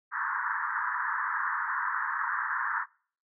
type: band-pass noise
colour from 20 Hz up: white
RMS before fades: -31 dBFS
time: 0.11-2.86 s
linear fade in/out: 50 ms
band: 920 to 1800 Hz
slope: 96 dB/octave
effects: noise-tail reverb RT60 0.5 s tail -26 dB re dry